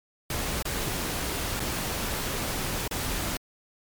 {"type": "noise with dropouts", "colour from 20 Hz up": "pink", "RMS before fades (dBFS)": -30, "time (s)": [0.3, 3.37], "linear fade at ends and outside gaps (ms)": 2, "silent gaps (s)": [[0.625, 0.653], [1.596, 1.602], [2.878, 2.911]], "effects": ["MP3 96 kbps"]}